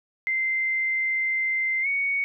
sine tone with pitch glide, 2081 to 2230 Hz, C7 to C#7, -10 to +10 cents, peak -22 dBFS, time 0.27-2.24 s, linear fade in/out 0 ms, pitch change +120 cents, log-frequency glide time 1.82-1.87 s, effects none

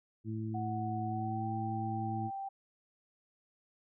harmonic tone, 110 Hz, A2, in tune, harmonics 1 / 2 / 3, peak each -37 / -40 / -42 dBFS, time 0.24-2.31 s, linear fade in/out 50 ms
sine tone with pitch glide, 740 to 783.1 Hz, F#5 to G5, 0 to -2 cents, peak -37 dBFS, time 0.54-2.49 s, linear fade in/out 10 ms, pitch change +98 cents, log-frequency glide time 1.05-1.49 s
effects none

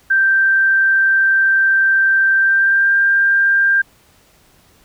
sine tone with pitch glide, 1568 to 1591.7 Hz, G6 to G6, 0 to +26 cents, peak -10 dBFS, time 0.1-3.82 s, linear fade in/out 10 ms, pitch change +26 cents, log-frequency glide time 2.37-2.94 s, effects pink hiss -52 dBFS RMS until 4.84 s

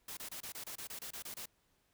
white noise bursts, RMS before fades -45 dBFS, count 12, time 0.08-1.458 s, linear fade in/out 5 ms, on 91 ms, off 26 ms, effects pink hiss -75 dBFS RMS until 1.93 s

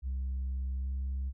sine tone with pitch glide, 65.41 to 66.4 Hz, C2 to C2, 0 to +26 cents, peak -29 dBFS, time 0.02-1.33 s, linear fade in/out 50 ms, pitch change +26 cents, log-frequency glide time 0.8-0.87 s, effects tanh soft clip ceiling -30 dBFS

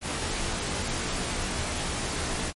pink noise with comb filter, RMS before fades -30 dBFS, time 0.01-2.53 s, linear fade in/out 50 ms, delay 19 ms, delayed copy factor -0.7, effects MP3 48 kbps

